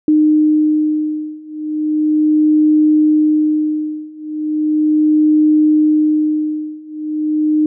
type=beating tone pair; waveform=sine; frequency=305.7 / 306.07 Hz; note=D#4 / D#4; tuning=-30 / -28 cents; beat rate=0.37 Hz; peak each=-14 / -13 dBFS; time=0.08-7.66 s; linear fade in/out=2 ms; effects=none